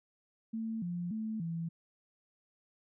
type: tone with pitch steps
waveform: sine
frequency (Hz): 223.8 / 174.9 / 219.2 / 166.1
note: A3 / F3 / A3 / E3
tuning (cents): +30 / +3 / -6 / +13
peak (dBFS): -34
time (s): 0.53-1.69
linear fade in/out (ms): 10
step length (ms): 290
effects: none